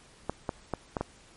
clicks, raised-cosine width 1 ms, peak -15 dBFS, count 5, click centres 0.296 / 0.492 / 0.737 / 0.968 / 1.01 s, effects pink hiss -56 dBFS RMS until 1.36 s + MP3 48 kbps

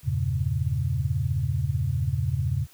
sine chord, E diminished seventh, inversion none, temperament equal with one note detuned, 82.41 / 98 / 116.54 / 136.92 Hz, E2 / G2 / Bb2 / Db3, 0 / 0 / 0 / -21 cents, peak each -29 / -29 / -29 / -27 dBFS, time 0.03-2.67 s, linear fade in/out 50 ms, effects white hiss -55 dBFS RMS until 2.73 s

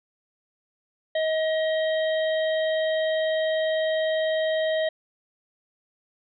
harmonic tone, 633 Hz, D#5, 30 cents sharp, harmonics 1 / 3 / 5 / 6, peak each -22 / -32 / -36 / -38 dBFS, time 1.15-4.89 s, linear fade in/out 5 ms, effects none

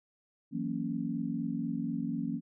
sine chord, F# dominant seventh, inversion third, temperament equal, 164.81 / 185 / 233.1 / 277.2 Hz, E3 / F#3 / A#3 / C#4, 0 / 0 / 0 / 0 cents, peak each -38 / -39 / -35 / -36 dBFS, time 0.51-2.41 s, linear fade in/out 50 ms, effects none

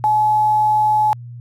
sine tone with quantisation, 853 Hz, G#5, 46 cents sharp, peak -12 dBFS, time 0.04-1.13 s, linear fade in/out 0 ms, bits 7, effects added 120 Hz sine -31 dBFS peak until 1.4 s + resampled to 32000 Hz

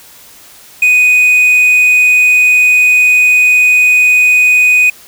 triangle tone with quantisation, 2489 Hz, D#7, in tune, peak -3 dBFS, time 0.82-4.9 s, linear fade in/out 5 ms, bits 5, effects white hiss -38 dBFS RMS until 5.07 s

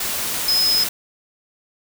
sine tone in noise, 5100 Hz, D#8, 42 cents sharp, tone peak -15 dBFS, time 0.48-0.84 s, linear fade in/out 5 ms, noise white, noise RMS -24 dBFS, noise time 0-0.89 s, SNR +6 dB, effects none

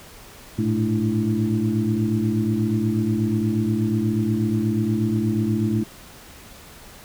sine tone cluster, 108.4 / 116.7 / 216.7 / 298.1 / 332.6 Hz, A2 / A#2 / A3 / D4 / E4, -25 / +2 / -26 / +26 / +16 cents, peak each -26 / -26 / -22 / -29 / -26 dBFS, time 0.58-5.84 s, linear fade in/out 10 ms, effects pink hiss -44 dBFS RMS until 7.04 s

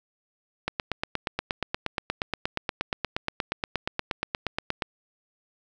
click train, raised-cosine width 0.3 ms, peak -10 dBFS, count 36, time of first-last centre 0.68-4.822 s, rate 8.45 Hz, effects none

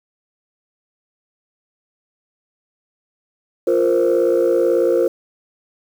sine chord, F suspended fourth, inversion none, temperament just, 349.2 / 465.6 / 523.8 Hz, F4 / Bb4 / C5, 0 / -2 / +2 cents, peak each -16 dBFS, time 3.67-5.08 s, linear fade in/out 5 ms, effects tanh soft clip ceiling -8 dBFS + 7-bit

